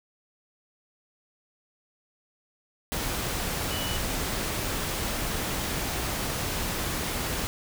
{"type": "tone in noise", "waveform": "sine", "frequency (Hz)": 2960, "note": "F#7", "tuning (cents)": 0, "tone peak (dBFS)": -35, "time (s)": [3.71, 3.97], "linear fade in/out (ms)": 0, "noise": "pink", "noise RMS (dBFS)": -30, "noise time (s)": [2.92, 7.47], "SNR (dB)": -8, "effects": []}